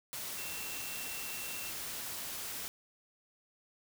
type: tone in noise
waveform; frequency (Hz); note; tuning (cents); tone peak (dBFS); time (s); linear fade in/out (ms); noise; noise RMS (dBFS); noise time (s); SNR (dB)
sine; 2705; E7; +44; -46; 0.38-1.7; 0; white; -41; 0.13-2.68; -8
effects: none